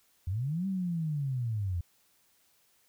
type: linear two-way sweep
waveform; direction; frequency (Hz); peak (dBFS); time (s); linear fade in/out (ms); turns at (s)
sine; up then down; 82.7 to 196 to 82.7; -29; 0.27-1.81; 5; 0.67
effects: white hiss -68 dBFS RMS until 2.88 s